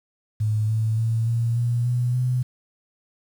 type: tone with pitch steps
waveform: sine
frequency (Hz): 107.6 / 110.43 / 113.34 / 116.33 / 119.39 / 122.53 / 125.76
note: A2 / A2 / A#2 / A#2 / A#2 / B2 / B2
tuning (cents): -38 / +7 / -48 / -3 / +42 / -13 / +32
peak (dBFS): -19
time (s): 0.4-2.43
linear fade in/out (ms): 10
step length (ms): 290
effects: 8-bit